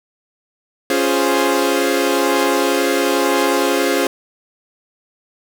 sawtooth chord, Db major seventh, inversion none, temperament equal, 277.2 / 349.2 / 415.3 / 523.3 Hz, Db4 / F4 / Ab4 / C5, 0 / 0 / 0 / 0 cents, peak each -16 dBFS, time 0.9-4.07 s, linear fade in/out 2 ms, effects none

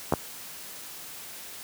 clicks, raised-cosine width 1 ms, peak -8 dBFS, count 2, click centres 0.124 / 0.137 s, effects white hiss -42 dBFS RMS until 1.63 s + high-pass 80 Hz 12 dB/octave

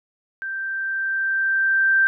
sine tone with level ramp, 1568 Hz, G6, in tune, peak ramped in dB -26 to -13 dBFS, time 0.42-2.07 s, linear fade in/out 0 ms, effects none

